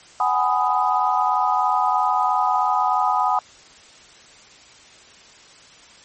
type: chord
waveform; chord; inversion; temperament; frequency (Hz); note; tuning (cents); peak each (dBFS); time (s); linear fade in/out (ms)
sine; G# minor seventh; third; just; 747.5 / 830.6 / 996.7 / 1245.9; F#5 / G#5 / B5 / D#6; +17 / 0 / +16 / +2; -22; 0.2-3.39; 2
effects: white hiss -47 dBFS RMS until 6.04 s + MP3 32 kbps